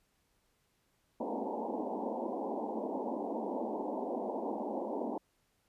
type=band-pass noise; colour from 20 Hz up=pink; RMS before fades=-37 dBFS; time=1.2-5.18 s; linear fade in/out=5 ms; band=210 to 960 Hz; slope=96 dB/octave; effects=pink hiss -75 dBFS RMS until 5.68 s + resampled to 32000 Hz